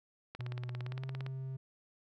click train, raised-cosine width 0.3 ms, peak -28 dBFS, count 17, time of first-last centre 0.35-1.264 s, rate 17.5 Hz
triangle tone with pitch glide, 123.47 to 132.33 Hz, B2 to C3, 0 to +20 cents, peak -36 dBFS, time 0.39-1.57 s, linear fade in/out 10 ms, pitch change +120 cents, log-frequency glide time 0.83-1.03 s
effects none

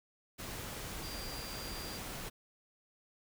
sine tone in noise, 4752 Hz, D8, 20 cents sharp, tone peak -47 dBFS, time 1.02-1.99 s, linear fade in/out 20 ms, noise pink, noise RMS -43 dBFS, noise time 0.38-2.3 s, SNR -7 dB, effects none

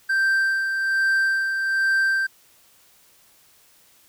triangle tone with tremolo, 1568 Hz, G6, in tune, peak -15 dBFS, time 0.09-2.27 s, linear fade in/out 10 ms, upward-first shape sine, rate 1.2 Hz, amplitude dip 45%, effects white hiss -56 dBFS RMS until 4.08 s

